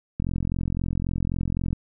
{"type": "click train", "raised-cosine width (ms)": 5, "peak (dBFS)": -14, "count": 68, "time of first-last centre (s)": [0.2, 1.73], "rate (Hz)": 43.8, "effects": []}